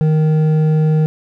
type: tone with hard clipping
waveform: sine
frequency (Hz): 155.56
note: D#3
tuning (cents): 0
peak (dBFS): -12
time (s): 0.01-1.06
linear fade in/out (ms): 0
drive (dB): 7
effects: none